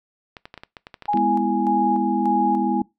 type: clicks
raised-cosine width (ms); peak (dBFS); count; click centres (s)
0.3; -21; 12; 0.368 / 0.455 / 0.541 / 0.577 / 0.635 / 0.768 / 0.869 / 0.942 / 1.023 / 1.056 / 1.134 / 1.173
type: tone with tremolo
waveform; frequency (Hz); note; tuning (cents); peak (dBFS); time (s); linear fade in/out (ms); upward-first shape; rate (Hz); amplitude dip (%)
sine; 829; G#5; -3; -18; 1.08-2.82; 10; square; 1.7; 45
type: chord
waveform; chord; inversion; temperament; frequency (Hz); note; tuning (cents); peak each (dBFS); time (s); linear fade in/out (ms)
sine; E major; first; just; 206 / 247.2 / 329.6; G#3 / B3 / E4; -14 / +2 / 0; -24; 1.14-2.82; 2
effects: noise-tail reverb RT60 0.2 s tail -22 dB re dry